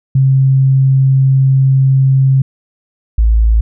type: tone pair in turn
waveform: sine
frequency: 133.9 / 55.3 Hz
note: C3 / A1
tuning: +40 / +9 cents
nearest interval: octave + minor third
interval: 1531 cents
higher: first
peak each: -6 dBFS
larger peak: neither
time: 0.15-2.42 / 3.18-3.61 s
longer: first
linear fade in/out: 5 ms
effects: none